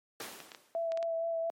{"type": "noise with exponential decay", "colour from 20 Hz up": "pink", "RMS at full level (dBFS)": -38, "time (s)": [0.2, 0.89], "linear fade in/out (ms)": 2, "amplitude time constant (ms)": 150}
{"type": "clicks", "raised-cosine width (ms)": 0.2, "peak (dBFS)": -27, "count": 6, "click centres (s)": [0.403, 0.518, 0.548, 0.92, 0.974, 1.028]}
{"type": "tone with vibrato", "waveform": "sine", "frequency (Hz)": 663, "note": "E5", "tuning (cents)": 10, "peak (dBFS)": -30, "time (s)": [0.75, 1.5], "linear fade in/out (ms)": 0, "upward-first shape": "sine", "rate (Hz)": 4.3, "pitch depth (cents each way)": 16}
{"effects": ["high-pass 300 Hz 12 dB/octave", "MP3 64 kbps"]}